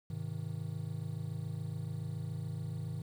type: chord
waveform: triangle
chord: Ab major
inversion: none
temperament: equal with one note detuned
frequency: 103.83 / 130.81 / 157.92 Hz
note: Ab2 / C3 / Eb3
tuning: 0 / 0 / +26 cents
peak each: -39 / -40 / -38 dBFS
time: 0.1-3.02 s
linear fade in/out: 5 ms
effects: 10-bit